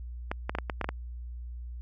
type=clicks; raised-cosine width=0.5 ms; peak=-15 dBFS; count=8; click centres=0.315 / 0.495 / 0.551 / 0.586 / 0.698 / 0.813 / 0.844 / 0.89 s; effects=added 60 Hz sine -37 dBFS peak until 1.81 s

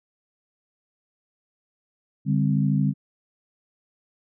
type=tone cluster; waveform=sine; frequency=144.9 / 198 / 260.2 Hz; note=D3 / G3 / C4; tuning=-23 / +18 / -9 cents; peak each=-21 / -23 / -27 dBFS; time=2.25-2.94 s; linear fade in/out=50 ms; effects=none

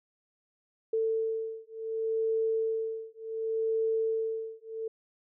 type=beating tone pair; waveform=sine; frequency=445.7 / 446.38 Hz; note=A4 / A4; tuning=+22 / +25 cents; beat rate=0.68 Hz; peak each=-31 dBFS; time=0.93-4.88 s; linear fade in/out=5 ms; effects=none

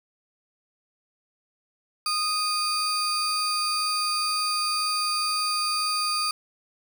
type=tone pair together; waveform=35% pulse; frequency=1236 / 4667 Hz; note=D#6 / D8; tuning=-12 / -12 cents; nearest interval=octave + major seventh; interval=2300 cents; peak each=-25 dBFS; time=2.06-6.31 s; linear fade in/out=2 ms; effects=9-bit

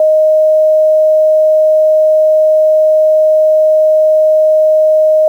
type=tone; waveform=sine; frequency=622.3 Hz; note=D#5; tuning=in tune; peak=-5 dBFS; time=0-5.28 s; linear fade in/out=2 ms; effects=7-bit

